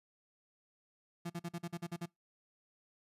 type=tone bursts; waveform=35% pulse; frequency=171.4 Hz; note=F3; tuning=32 cents flat; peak=-36 dBFS; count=9; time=1.25-2.06 s; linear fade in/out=10 ms; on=50 ms; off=45 ms; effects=noise-tail reverb RT60 0.2 s tail -25 dB re dry + resampled to 32000 Hz